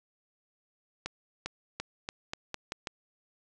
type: accelerating click train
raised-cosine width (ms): 0.2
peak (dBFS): -17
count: 8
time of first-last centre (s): 1.06-2.872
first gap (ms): 400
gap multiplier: 0.85
effects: resampled to 22050 Hz + 8-bit